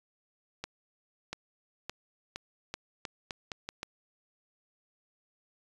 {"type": "accelerating click train", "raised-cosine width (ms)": 0.2, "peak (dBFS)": -19, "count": 10, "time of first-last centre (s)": [0.64, 3.831], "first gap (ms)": 690, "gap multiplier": 0.82, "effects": ["resampled to 24000 Hz"]}